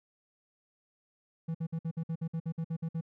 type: tone bursts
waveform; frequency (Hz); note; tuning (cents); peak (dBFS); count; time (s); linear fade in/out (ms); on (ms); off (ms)
triangle; 163.5; E3; -14; -29; 13; 1.48-3.011; 10; 67; 55
effects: none